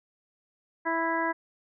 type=harmonic tone; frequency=329.6 Hz; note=E4; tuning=in tune; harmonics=1 / 2 / 3 / 4 / 5 / 6; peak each=-32 / -33 / -29 / -40 / -32 / -36 dBFS; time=0.85-1.33 s; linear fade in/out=20 ms; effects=none